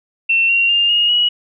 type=tone with pitch steps; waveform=sine; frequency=2700 / 2752 / 2805 / 2859 / 2914 Hz; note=E7 / F7 / F7 / F7 / F#7; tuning=+41 / -26 / +7 / +40 / -27 cents; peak=-11 dBFS; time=0.29-1.29 s; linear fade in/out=10 ms; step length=200 ms; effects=none